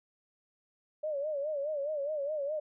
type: tone with vibrato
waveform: sine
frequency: 587.3 Hz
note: D5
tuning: in tune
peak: -31 dBFS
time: 1.03-2.6 s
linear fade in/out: 10 ms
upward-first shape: sine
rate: 4.8 Hz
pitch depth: 110 cents each way
effects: none